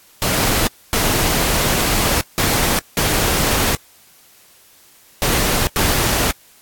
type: noise bursts at uneven times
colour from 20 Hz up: pink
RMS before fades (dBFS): -17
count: 6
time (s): 0.22-0.67 / 0.93-2.21 / 2.38-2.79 / 2.97-3.75 / 5.22-5.67 / 5.76-6.31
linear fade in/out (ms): 0
effects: white hiss -49 dBFS RMS until 6.61 s + AAC 64 kbps